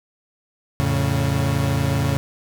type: chord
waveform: 35% pulse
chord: F augmented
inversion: none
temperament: equal with one note detuned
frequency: 85.17 / 110 / 138.59 Hz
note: F2 / A2 / C#3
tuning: -43 / 0 / 0 cents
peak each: -23 / -22 / -19 dBFS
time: 0.8-2.17 s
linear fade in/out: 0 ms
effects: none